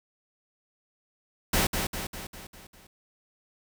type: noise with echo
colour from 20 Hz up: pink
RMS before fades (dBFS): -24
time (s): 1.53-1.67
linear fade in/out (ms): 5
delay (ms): 200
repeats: 6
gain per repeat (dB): -5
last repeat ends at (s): 2.87
effects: none